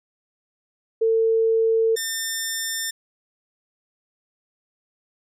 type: tone pair in turn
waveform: sine / 10% pulse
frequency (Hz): 450 / 1800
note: A4 / A6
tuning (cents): +39 / +39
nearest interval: 2 octaves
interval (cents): 2400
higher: second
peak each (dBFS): -16 / -16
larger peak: neither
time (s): 1.01-1.96 / 1.96-2.91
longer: neither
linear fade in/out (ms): 10
effects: none